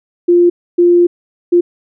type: tone bursts at uneven times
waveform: sine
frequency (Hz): 349.2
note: F4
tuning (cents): 0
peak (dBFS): -5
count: 3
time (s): 0.28-0.5 / 0.78-1.07 / 1.52-1.61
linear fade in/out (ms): 10
effects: none